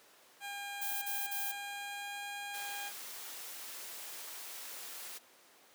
15% pulse tone with pitch glide, 806 to 811.1 Hz, G5 to G#5, +48 to -41 cents, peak -34 dBFS, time 0.4-2.92 s, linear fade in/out 50 ms, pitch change +11 cents, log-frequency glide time 1.42-2.26 s
violet noise bursts, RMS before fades -38 dBFS, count 3, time 0.81-1.52 s, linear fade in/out 10 ms, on 210 ms, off 40 ms
white noise, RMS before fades -46 dBFS, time 2.53-5.19 s, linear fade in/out 20 ms
effects pink hiss -61 dBFS RMS until 5.74 s + high-pass 400 Hz 12 dB/octave

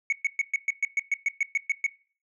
sine tone bursts, 2217 Hz, C#7, in tune, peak -18 dBFS, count 13, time 0.1-1.865 s, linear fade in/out 2 ms, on 25 ms, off 120 ms, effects noise-tail reverb RT60 0.4 s tail -22 dB re dry + tanh soft clip ceiling -20 dBFS

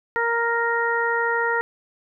harmonic tone, 466.2 Hz, A#4, in tune, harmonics 1 / 2 / 3 / 4, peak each -25 / -25 / -25 / -25 dBFS, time 0.16-1.61 s, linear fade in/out 0 ms, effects none

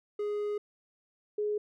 triangle / sine tone pair in turn, 415.3 / 418.9 Hz, G#4 / G#4, 0 / +15 cents, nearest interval unison, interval 15 cents, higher second, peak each -28 dBFS, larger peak neither, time 0.19-0.58 / 1.38-1.58 s, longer first, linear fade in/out 5 ms, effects none

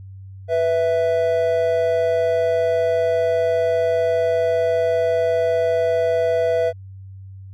triangle tone pair together, 494.2 / 659.3 Hz, B4 / E5, +1 / 0 cents, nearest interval perfect fourth, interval 499 cents, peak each -17 dBFS, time 0.48-6.73 s, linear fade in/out 50 ms, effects added 96 Hz sine -35 dBFS peak until 7.53 s

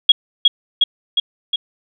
sine tone with echo, 3306 Hz, G#7, 9 cents flat, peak -3 dBFS, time 0.09-0.12 s, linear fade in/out 5 ms, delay 360 ms, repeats 4, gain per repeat -3 dB, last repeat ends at 1.56 s, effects none

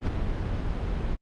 brown noise with ADSR envelope, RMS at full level -23 dBFS, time 0.01-1.17 s, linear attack 60 ms, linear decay 18 ms, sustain -5 dB, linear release 42 ms, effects low-pass 4000 Hz 12 dB/octave + Opus 32 kbps

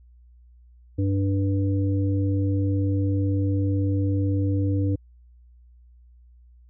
harmonic tone, 98 Hz, G2, in tune, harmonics 1 / 3 / 5, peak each -21 / -26 / -34 dBFS, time 0.98-4.96 s, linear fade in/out 10 ms, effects added 60 Hz sine -49 dBFS peak until 6.69 s

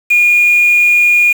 sine tone with quantisation, 2433 Hz, D#7, 39 cents flat, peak -6 dBFS, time 0.1-1.33 s, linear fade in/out 10 ms, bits 4, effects none

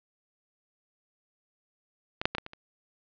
clicks, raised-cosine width 0.3 ms, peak -15 / -6 / -15 / -15 / -24 / -30 dBFS, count 6, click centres 2.215 / 2.255 / 2.35 / 2.383 / 2.464 / 2.534 s, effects resampled to 11025 Hz + 8-bit

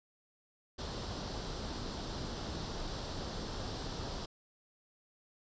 pink noise with comb filter, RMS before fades -40 dBFS, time 0.78-4.26 s, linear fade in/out 10 ms, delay 0.22 ms, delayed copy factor +0.6, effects resampled to 16000 Hz

